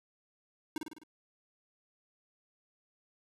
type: tone with echo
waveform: square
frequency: 311.1 Hz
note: D#4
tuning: in tune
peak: -33 dBFS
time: 0.76-0.78 s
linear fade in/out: 2 ms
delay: 51 ms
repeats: 5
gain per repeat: -4 dB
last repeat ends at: 1.035 s
effects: resampled to 32000 Hz + 12-bit